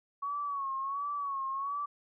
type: tone with vibrato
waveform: sine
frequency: 1115 Hz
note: C#6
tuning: 10 cents sharp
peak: -32 dBFS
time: 0.22-1.86 s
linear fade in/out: 10 ms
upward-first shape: sine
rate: 1.4 Hz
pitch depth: 69 cents each way
effects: none